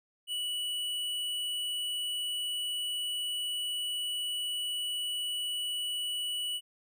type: tone with hard clipping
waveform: sine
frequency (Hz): 2948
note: F#7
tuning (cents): -7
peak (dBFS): -33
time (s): 0.27-6.61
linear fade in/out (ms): 50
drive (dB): 12
effects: none